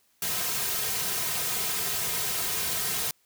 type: noise with comb filter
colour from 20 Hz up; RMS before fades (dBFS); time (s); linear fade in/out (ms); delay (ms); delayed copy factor
white; -29; 0.22-3.11; 2; 3.5; -0.95
effects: white hiss -67 dBFS RMS until 3.25 s